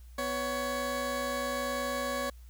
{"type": "tone pair together", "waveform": "20% pulse", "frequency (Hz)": [249, 559], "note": ["B3", "C#5"], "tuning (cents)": [14, 14], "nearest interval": "octave + major second", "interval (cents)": 1400, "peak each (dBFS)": [-32, -27], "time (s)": [0.18, 2.3], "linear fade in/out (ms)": 5, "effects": ["added 60 Hz sine -47 dBFS peak until 2.49 s", "white hiss -65 dBFS RMS until 2.49 s"]}